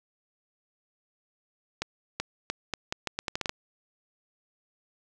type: accelerating click train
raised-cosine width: 0.2 ms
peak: -12 dBFS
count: 12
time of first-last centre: 1.82-3.494 s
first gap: 380 ms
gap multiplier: 0.79
effects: none